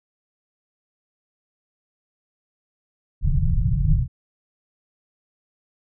pink low-pass noise, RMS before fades -19 dBFS, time 3.21-4.08 s, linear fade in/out 50 ms, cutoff 170 Hz, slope 96 dB/octave, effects none

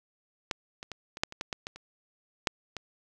clicks, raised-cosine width 0.2 ms, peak -12 / -23 / -21 / -23 / -8 / -25 / -16 / -15 / -19 / -28 / -7 / -19 dBFS, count 12, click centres 0.512 / 0.829 / 0.917 / 1.171 / 1.235 / 1.324 / 1.411 / 1.528 / 1.669 / 1.76 / 2.472 / 2.767 s, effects none

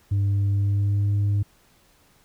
sine tone with pitch glide, 99.8 to 101.72 Hz, G2 to G#2, +32 to -35 cents, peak -16 dBFS, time 0.11-1.43 s, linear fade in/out 10 ms, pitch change +33 cents, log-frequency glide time 0.49-1.13 s, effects tanh soft clip ceiling -18 dBFS + pink hiss -59 dBFS RMS until 2.24 s

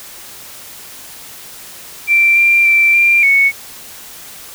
sine tone with pitch steps, 2350 / 2373 / 2344 / 2379 / 2215 Hz, D7 / D7 / D7 / D7 / C#7, +1 / +17 / -4 / +22 / -2 cents, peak -7 dBFS, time 2.07-3.52 s, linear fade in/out 50 ms, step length 290 ms, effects white hiss -34 dBFS RMS until 4.54 s

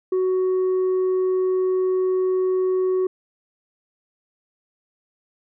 sine tone, 372 Hz, F#4, 9 cents sharp, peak -15 dBFS, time 0.12-3.07 s, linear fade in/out 5 ms, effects tanh soft clip ceiling -17 dBFS

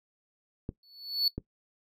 clicks, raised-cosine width 3 ms, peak -21 dBFS, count 2, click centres 0.691 / 1.38 s
triangle tone with exponential growth, 4435 Hz, C#8, in tune, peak -19 dBFS, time 0.83-1.28 s, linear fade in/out 2 ms, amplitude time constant 97 ms
effects noise-tail reverb RT60 0.1 s tail -18 dB re dry

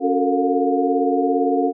sine tone cluster, 277.7 / 366.1 / 440.5 / 458.1 / 713 Hz, C#4 / F#4 / A4 / A#4 / F5, +3 / -18 / +2 / -30 / +36 cents, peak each -20 / -24 / -23 / -23 / -22 dBFS, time 0-1.73 s, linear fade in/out 50 ms, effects none

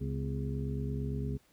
harmonic tone with a mistuned harmonic, 68.8 Hz, C#2, 12 cents flat, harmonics 1 / 2 / 3 / 4 / 5 / 6, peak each -37 / -35 / -42 / -41 / -52 / -43 dBFS, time 0-1.38 s, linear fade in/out 20 ms, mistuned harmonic 4, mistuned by -130 cents, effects pink hiss -67 dBFS RMS until 1.52 s

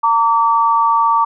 sine tone pair together, 914.3 / 1152 Hz, A#5 / D6, -34 / -34 cents, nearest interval major third, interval 400 cents, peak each -13 dBFS, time 0.03-1.25 s, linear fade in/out 10 ms, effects none

